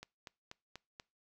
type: click train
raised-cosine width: 0.2 ms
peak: -29 dBFS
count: 5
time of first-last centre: 0.03-0.999 s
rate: 4.13 Hz
effects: noise-tail reverb RT60 0.3 s tail -25 dB re dry